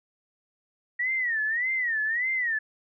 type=tone with vibrato; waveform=sine; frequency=1896 Hz; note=A#6; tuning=29 cents sharp; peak=-24 dBFS; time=0.99-2.59 s; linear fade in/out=10 ms; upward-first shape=sine; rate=1.7 Hz; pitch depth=170 cents each way; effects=none